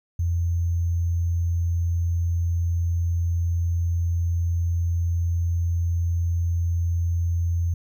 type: tone with sample-and-hold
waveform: sine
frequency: 85.3 Hz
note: F2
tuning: 40 cents flat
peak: -20 dBFS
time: 0.19-7.74 s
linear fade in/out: 5 ms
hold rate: 6300 Hz
effects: none